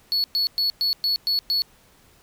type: tone bursts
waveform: triangle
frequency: 4400 Hz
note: C#8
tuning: 14 cents flat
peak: -18 dBFS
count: 7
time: 0.12-1.62 s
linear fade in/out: 0 ms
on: 120 ms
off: 110 ms
effects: pink hiss -56 dBFS RMS until 2.22 s